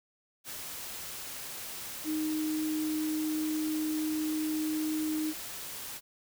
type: tone in noise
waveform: sine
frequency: 310 Hz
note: D#4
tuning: 6 cents flat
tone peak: -29 dBFS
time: 2.04-5.34 s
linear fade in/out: 50 ms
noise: white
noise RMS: -41 dBFS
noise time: 0.44-6.01 s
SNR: +9 dB
effects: none